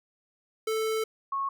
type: tone pair in turn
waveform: square / sine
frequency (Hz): 440.1 / 1096.9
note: A4 / C#6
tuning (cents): 0 / -19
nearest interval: octave + major third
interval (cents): 1581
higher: second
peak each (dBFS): -27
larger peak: neither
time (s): 0.67-1.04 / 1.32-1.49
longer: first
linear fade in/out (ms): 5
effects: none